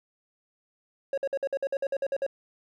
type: tone bursts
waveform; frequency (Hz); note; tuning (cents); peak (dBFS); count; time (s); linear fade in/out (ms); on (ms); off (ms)
triangle; 549; C#5; -17; -23; 12; 1.13-2.265; 2; 46; 53
effects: none